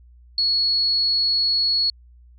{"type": "tone", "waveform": "sine", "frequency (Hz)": 4360, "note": "C#8", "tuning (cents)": -29, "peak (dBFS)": -17, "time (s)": [0.38, 1.9], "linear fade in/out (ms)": 2, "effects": ["added 60 Hz sine -46 dBFS peak until 2.38 s"]}